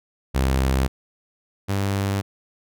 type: tone pair in turn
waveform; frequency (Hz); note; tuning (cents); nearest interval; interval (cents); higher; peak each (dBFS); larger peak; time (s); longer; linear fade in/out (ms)
sawtooth; 66 / 98.89; C2 / G2; +16 / +16; perfect fifth; 700; second; -14 / -17; first; 0.34-0.88 / 1.68-2.22; neither; 20
effects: none